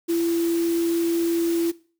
sine tone in noise, 336.8 Hz, E4, 37 cents sharp, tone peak -19 dBFS, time 0.08-1.72 s, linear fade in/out 20 ms, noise white, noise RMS -36 dBFS, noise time 0.08-1.72 s, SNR +14 dB, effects noise-tail reverb RT60 0.4 s tail -19 dB re dry

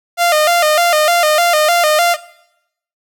sawtooth tone with vibrato, 651 Hz, E5, 22 cents flat, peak -6 dBFS, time 0.17-2.17 s, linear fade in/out 50 ms, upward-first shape square, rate 3.3 Hz, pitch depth 110 cents each way, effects noise-tail reverb RT60 0.8 s tail -18 dB re dry

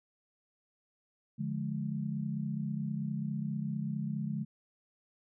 sine chord, D diminished, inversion none, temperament just, 146.83 / 176.2 / 211.4 Hz, D3 / F3 / Ab3, 0 / +16 / +31 cents, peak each -36 / -39 / -36 dBFS, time 1.38-4.45 s, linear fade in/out 20 ms, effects none

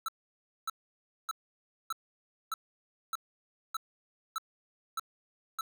square tone bursts, 1318.5 Hz, E6, in tune, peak -32 dBFS, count 10, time 0.06-5.61 s, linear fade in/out 2 ms, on 24 ms, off 590 ms, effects none

